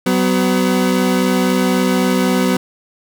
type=tone pair together; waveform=30% pulse; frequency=188.11 / 251.9 Hz; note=F#3 / B3; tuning=+29 / +34 cents; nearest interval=perfect fourth; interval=505 cents; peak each=-13 dBFS; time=0.06-2.57 s; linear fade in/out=5 ms; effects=none